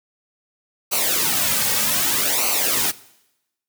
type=noise with flanger; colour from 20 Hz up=white; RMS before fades=-20 dBFS; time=0.91-2.92 s; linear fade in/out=20 ms; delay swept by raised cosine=0.57 to 2.97 ms; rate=0.64 Hz; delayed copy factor=-0.8; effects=noise-tail reverb RT60 0.9 s tail -20 dB re dry